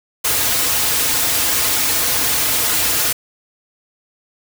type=noise with comb filter; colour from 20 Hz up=white; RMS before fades=-17 dBFS; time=0.24-3.13 s; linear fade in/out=10 ms; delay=5.2 ms; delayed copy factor=-0.75; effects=none

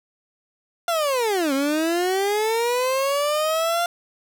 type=linear two-way sweep; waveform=30% pulse; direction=down then up; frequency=698.5 to 266.1 to 698.5 Hz; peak=-17 dBFS; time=0.88-3.86 s; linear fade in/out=2 ms; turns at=1.53 s; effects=none

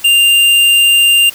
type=tone with hard clipping; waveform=sine; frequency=2794 Hz; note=F7; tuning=in tune; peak=-7 dBFS; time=0.04-1.3 s; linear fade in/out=10 ms; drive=12 dB; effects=white hiss -33 dBFS RMS until 1.34 s

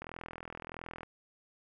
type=click train; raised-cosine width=0.5 ms; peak=-27 dBFS; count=43; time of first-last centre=0.02-1.032 s; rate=41.5 Hz; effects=none

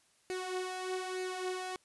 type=tone with flanger; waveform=sawtooth; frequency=370 Hz; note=F#4; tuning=in tune; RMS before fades=-38 dBFS; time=0.3-1.76 s; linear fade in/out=0 ms; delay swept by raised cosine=0.44 to 3.94 ms; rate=1.1 Hz; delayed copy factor=+0.6; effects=white hiss -69 dBFS RMS until 1.84 s + resampled to 24000 Hz

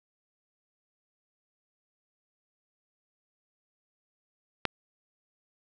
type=click; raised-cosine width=0.3 ms; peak=-9 dBFS; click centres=4.653 s; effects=none

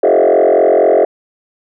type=tone with frequency modulation; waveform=sine; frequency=529 Hz; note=C5; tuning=19 cents sharp; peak=-5 dBFS; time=0.03-1.05 s; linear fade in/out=5 ms; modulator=44.2 Hz; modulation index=3.7; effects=tanh soft clip ceiling -4 dBFS

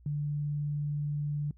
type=tone; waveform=sine; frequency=146.83 Hz; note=D3; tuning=in tune; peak=-29 dBFS; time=0.06-1.51 s; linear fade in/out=2 ms; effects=noise-tail reverb RT60 0.1 s tail -22 dB re dry + added 60 Hz sine -54 dBFS peak until 1.57 s

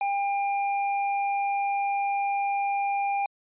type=tone with tanh clipping; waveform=sine; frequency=800 Hz; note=G5; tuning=35 cents sharp; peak=-26 dBFS; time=0.01-3.26 s; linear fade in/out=2 ms; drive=17 dB; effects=resampled to 8000 Hz

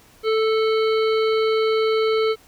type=harmonic tone; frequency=440 Hz; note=A4; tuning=in tune; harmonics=1 / 3 / 5 / 7 / 9 / 10; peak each=-17 / -27 / -31 / -34 / -36 / -37 dBFS; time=0.23-2.36 s; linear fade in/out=50 ms; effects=pink hiss -52 dBFS RMS until 2.47 s

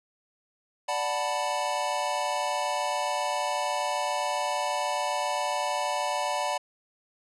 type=chord; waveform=square; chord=B minor seventh; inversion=first; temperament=equal; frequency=587.3 / 740 / 880 / 987.8 Hz; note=D5 / F#5 / A5 / B5; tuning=0 / 0 / 0 / 0 cents; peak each=-33 dBFS; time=0.88-6.58 s; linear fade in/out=10 ms; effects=resampled to 24000 Hz

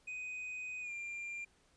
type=tone with pitch glide; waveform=triangle; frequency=2500 to 2387 Hz; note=D#7 to D7; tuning=+8 to +28 cents; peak=-39 dBFS; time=0.07-1.45 s; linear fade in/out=10 ms; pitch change=-80 cents; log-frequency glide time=0.81-0.92 s; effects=pink hiss -70 dBFS RMS until 1.76 s + resampled to 22050 Hz

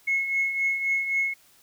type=tone with tremolo; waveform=sine; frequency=2178 Hz; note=C#7; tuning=31 cents flat; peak=-19 dBFS; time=0.07-1.34 s; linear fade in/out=10 ms; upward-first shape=triangle; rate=3.8 Hz; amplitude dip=65%; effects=tanh soft clip ceiling -16 dBFS + white hiss -58 dBFS RMS until 1.62 s

